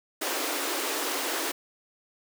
pink high-pass noise, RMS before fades -30 dBFS, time 0.21-1.52 s, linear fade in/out 10 ms, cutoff 270 Hz, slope 96 dB/octave, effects none

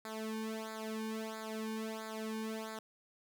sawtooth tone with flanger, 219.8 Hz, A3, 2 cents flat, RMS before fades -41 dBFS, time 0.05-2.79 s, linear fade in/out 2 ms, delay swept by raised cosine 0.34 to 1.54 ms, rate 1.5 Hz, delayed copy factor -0.95, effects none

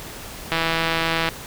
click train, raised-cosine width 0.3 ms, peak -5 dBFS, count 127, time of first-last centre 0.52-1.288 s, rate 164 Hz, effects pink hiss -36 dBFS RMS until 1.46 s

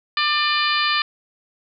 harmonic tone with a mistuned harmonic, 595 Hz, D5, 22 cents sharp, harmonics 2 / 3 / 4 / 5 / 6 / 7 / 8, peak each -22 / -24 / -25 / -26 / -27 / -27 / -28 dBFS, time 0.17-1.02 s, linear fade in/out 2 ms, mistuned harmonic 4, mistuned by +18 cents, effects none

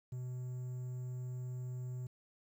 triangle tone with quantisation, 125.9 Hz, B2, 34 cents sharp, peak -37 dBFS, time 0.12-2.07 s, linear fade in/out 5 ms, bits 11, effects none

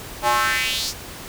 square tone with high-pass filter sweep, 119.7 Hz, A#2, 46 cents sharp, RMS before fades -21 dBFS, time 0.22-0.94 s, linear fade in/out 50 ms, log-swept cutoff 710 to 5800 Hz, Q 3, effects pink hiss -36 dBFS RMS until 1.28 s

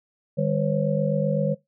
sine tone cluster, 152.8 / 200.6 / 500 / 548 Hz, D#3 / G3 / B4 / C#5, -31 / +40 / +21 / -20 cents, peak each -24 / -27 / -28 / -25 dBFS, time 0.37-1.55 s, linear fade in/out 20 ms, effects noise-tail reverb RT60 0.2 s tail -22 dB re dry

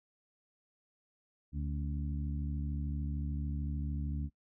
harmonic tone with a mistuned harmonic, 73.42 Hz, D2, in tune, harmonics 1 / 2 / 3 / 4, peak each -35 / -39 / -44 / -46 dBFS, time 1.52-4.3 s, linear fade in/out 50 ms, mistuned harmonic 4, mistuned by -55 cents, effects noise-tail reverb RT60 0.1 s tail -23 dB re dry

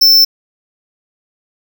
square tone, 5330 Hz, E8, 18 cents sharp, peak -5 dBFS, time 0.01-0.25 s, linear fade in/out 10 ms, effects none

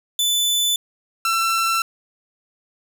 sawtooth tone pair in turn, 3500 / 1344 Hz, A7 / E6, -10 / +33 cents, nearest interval octave + perfect fourth, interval 1657 cents, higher first, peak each -14 dBFS, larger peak neither, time 0.19-0.76 / 1.25-1.82 s, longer neither, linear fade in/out 2 ms, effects none

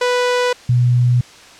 sawtooth / sine tone pair in turn, 493.9 / 122.8 Hz, B4 / B2, 0 / -9 cents, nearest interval 2 octaves, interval 2409 cents, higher first, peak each -10 dBFS, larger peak neither, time 0.01-0.53 / 0.69-1.21 s, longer neither, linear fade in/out 5 ms, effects white hiss -41 dBFS RMS until 1.59 s + low-pass 6000 Hz 12 dB/octave

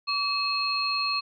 sine tone cluster, 1141 / 2590 / 4246 Hz, C#6 / E7 / C8, +50 / -31 / +25 cents, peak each -29 / -31 / -27 dBFS, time 0.07-1.21 s, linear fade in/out 20 ms, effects none

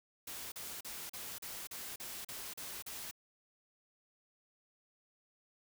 white noise bursts, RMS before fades -45 dBFS, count 10, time 0.27-3.112 s, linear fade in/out 5 ms, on 250 ms, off 38 ms, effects none

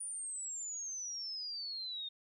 sine exponential sweep, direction down, 9550 to 3649 Hz, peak -39 dBFS, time 0-2.09 s, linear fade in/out 10 ms, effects 13-bit

